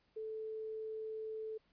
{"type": "tone", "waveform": "sine", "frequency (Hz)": 437.9, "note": "A4", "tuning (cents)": -8, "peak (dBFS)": -40, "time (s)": [0.16, 1.58], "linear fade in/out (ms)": 10, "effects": ["pink hiss -75 dBFS RMS until 1.72 s", "resampled to 11025 Hz"]}